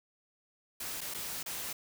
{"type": "noise with dropouts", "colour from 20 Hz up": "white", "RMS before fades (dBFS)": -39, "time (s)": [0.8, 1.73], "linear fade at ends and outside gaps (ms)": 5, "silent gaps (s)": [[1.008, 1.013], [1.14, 1.145], [1.43, 1.46]], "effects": []}